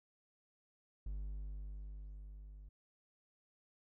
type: tone with level ramp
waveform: triangle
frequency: 50.1 Hz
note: G1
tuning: 38 cents sharp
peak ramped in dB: -37 to -49 dBFS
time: 1.06-2.69 s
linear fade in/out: 5 ms
effects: none